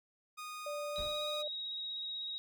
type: tone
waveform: sawtooth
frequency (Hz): 1235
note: D#6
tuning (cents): -13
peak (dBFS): -39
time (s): 0.37-1.43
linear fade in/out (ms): 20
type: tone with pitch glide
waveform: sine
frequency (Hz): 587.3 to 597.6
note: D5 to D5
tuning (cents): 0 to +30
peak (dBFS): -38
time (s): 0.66-1.48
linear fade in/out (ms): 5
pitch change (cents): +30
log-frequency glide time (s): 0.92-1.04
type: tone with vibrato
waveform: sine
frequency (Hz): 3796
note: A#7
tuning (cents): +31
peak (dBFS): -38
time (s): 0.96-2.38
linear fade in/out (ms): 0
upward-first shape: square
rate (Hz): 16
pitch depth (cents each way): 11
type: noise with exponential decay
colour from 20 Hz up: brown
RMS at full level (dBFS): -42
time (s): 0.98-1.33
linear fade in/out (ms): 1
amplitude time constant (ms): 76
effects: none